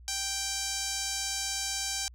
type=tone with band-pass filter; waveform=sawtooth; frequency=784 Hz; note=G5; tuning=in tune; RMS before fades=-33 dBFS; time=0.08-2.08 s; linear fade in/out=0 ms; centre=6400 Hz; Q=2; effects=added 60 Hz sine -48 dBFS peak until 2.14 s